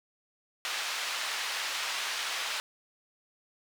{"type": "band-pass noise", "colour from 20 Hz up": "white", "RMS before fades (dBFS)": -34, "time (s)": [0.65, 2.6], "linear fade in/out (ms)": 0, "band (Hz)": [900, 4100], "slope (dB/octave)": 12, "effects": []}